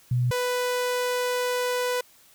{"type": "tone pair in turn", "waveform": ["sine", "sawtooth"], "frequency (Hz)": [123.47, 495.5], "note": ["B2", "B4"], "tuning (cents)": [0, 6], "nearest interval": "2 octaves", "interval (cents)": 2406, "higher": "second", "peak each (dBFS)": [-20, -20], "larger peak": "neither", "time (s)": [[0.11, 0.31], [0.31, 2.01]], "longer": "second", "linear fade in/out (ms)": 5, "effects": ["white hiss -56 dBFS RMS until 2.34 s"]}